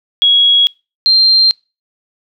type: tone pair in turn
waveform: sine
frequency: 3322 / 4169 Hz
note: G#7 / C8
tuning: 0 / -7 cents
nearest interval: major third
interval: 393 cents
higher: second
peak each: -6 dBFS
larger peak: neither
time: 0.22-0.67 / 1.06-1.51 s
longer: neither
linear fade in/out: 0 ms
effects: noise-tail reverb RT60 0.3 s tail -26 dB re dry